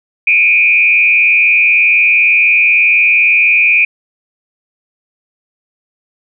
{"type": "tone with frequency modulation", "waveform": "sine", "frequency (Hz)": 2421, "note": "D#7", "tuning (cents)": -48, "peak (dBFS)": -6, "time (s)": [0.27, 3.85], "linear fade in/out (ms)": 5, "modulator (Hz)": 130, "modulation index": 0.88, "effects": []}